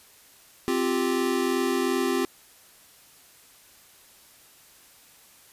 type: chord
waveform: square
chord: C suspended fourth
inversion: none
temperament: equal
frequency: 261.6 / 349.2 / 392 Hz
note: C4 / F4 / G4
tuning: 0 / 0 / 0 cents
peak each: -28 dBFS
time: 0.68-2.25 s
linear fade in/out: 0 ms
effects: white hiss -54 dBFS RMS until 5.52 s + resampled to 32000 Hz